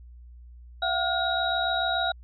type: tone cluster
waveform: sine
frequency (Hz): 678 / 745 / 1428 / 3821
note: E5 / F#5 / F6 / A#7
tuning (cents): +49 / +12 / +38 / +42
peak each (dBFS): -29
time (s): 0.82-2.12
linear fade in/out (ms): 5
effects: added 60 Hz sine -44 dBFS peak until 2.23 s